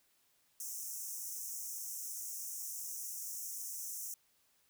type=high-pass noise; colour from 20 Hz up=pink; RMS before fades=-43 dBFS; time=0.6-4.14 s; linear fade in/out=2 ms; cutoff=5600 Hz; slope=96 dB/octave; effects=white hiss -73 dBFS RMS until 4.69 s